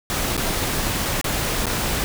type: noise with dropouts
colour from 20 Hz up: pink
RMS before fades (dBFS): -23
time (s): 0.1-2.04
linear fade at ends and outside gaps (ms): 0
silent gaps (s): 0.367-0.377 / 1.053-1.056 / 1.213-1.243 / 1.657-1.667
effects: none